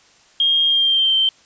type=tone with pitch glide; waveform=sine; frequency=3232 to 3122 Hz; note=G#7 to G7; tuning=-48 to -8 cents; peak=-13 dBFS; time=0.4-1.29 s; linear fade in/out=2 ms; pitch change=-60 cents; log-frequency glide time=0.66-1.15 s; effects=white hiss -52 dBFS RMS until 1.45 s + resampled to 16000 Hz